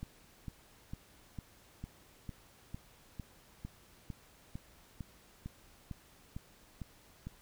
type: click train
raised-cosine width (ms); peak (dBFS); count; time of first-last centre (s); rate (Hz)
5; -29; 17; 0.03-7.27; 2.21
effects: pink hiss -62 dBFS RMS until 7.41 s